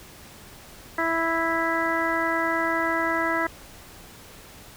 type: harmonic tone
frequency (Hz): 329.6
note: E4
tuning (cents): 0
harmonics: 1 / 2 / 3 / 4 / 5 / 6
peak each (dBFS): -29 / -29 / -29 / -29 / -29 / -29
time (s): 0.98-3.47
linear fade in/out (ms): 5
effects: pink hiss -46 dBFS RMS until 4.76 s